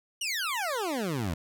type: exponential sweep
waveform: 20% pulse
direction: down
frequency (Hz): 3000 to 76.2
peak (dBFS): -24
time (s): 0.21-1.34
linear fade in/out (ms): 5
effects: none